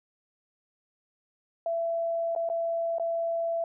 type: tone with dropouts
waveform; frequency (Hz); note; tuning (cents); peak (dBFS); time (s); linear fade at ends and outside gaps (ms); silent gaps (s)
sine; 669; E5; +25; -26; 1.66-3.64; 2; 2.351-2.361 / 2.49-2.499 / 2.984-2.997
effects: none